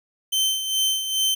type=tone with tremolo; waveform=sawtooth; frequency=3094 Hz; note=G7; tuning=23 cents flat; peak=-15 dBFS; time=0.32-1.35 s; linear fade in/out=10 ms; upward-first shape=sine; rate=2.4 Hz; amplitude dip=60%; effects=none